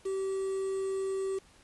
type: tone with quantisation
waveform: triangle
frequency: 385.5 Hz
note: G4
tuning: 29 cents flat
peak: -28 dBFS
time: 0.05-1.39 s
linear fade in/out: 10 ms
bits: 8
effects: pink hiss -60 dBFS RMS until 1.63 s + resampled to 24000 Hz